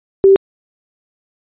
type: tone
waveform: sine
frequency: 389.1 Hz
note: G4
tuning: 13 cents flat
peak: -4 dBFS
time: 0.24-0.36 s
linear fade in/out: 0 ms
effects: resampled to 8000 Hz